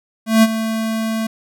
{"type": "tone with ADSR envelope", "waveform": "square", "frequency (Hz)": 222.4, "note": "A3", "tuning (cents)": 19, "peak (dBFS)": -7, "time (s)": [0.26, 1.27], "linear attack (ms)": 170, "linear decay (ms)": 37, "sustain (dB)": -12, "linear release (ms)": 6, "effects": []}